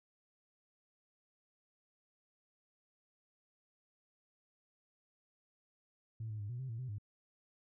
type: tone with pitch steps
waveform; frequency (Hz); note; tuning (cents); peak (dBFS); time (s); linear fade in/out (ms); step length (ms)
sine; 111.6 / 107.4 / 102.2 / 121.6 / 131.3 / 113.5 / 128.3 / 103.2; A2 / A2 / G#2 / B2 / C3 / A#2 / C3 / G#2; +25 / -41 / -27 / -26 / +6 / -46 / -34 / -10; -38; 6.2-6.984; 5; 98
effects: tanh soft clip ceiling -35 dBFS